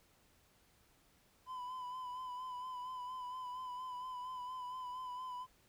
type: tone with vibrato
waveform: triangle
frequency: 1006 Hz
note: B5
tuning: 32 cents sharp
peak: -40 dBFS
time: 1.46-5.47 s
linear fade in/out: 50 ms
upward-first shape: sine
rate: 4.3 Hz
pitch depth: 35 cents each way
effects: pink hiss -70 dBFS RMS until 5.68 s